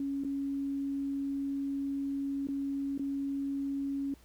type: tone with dropouts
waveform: sine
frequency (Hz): 277.2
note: C#4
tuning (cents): 0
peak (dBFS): -31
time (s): 0-4.14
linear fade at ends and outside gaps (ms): 2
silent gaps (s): 0.238-0.247 / 2.471-2.486 / 2.978-2.994
effects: added 60 Hz sine -59 dBFS peak until 4.24 s + pink hiss -63 dBFS RMS until 4.24 s